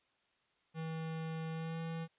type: tone with pitch glide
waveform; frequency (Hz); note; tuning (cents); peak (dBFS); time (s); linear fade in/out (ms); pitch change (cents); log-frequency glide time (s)
square; 161.1 to 163.92; E3 to E3; -39 to -9; -39; 0.74-2.08; 50; +30; 1.51-1.8
effects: white hiss -75 dBFS RMS until 2.18 s + resampled to 8000 Hz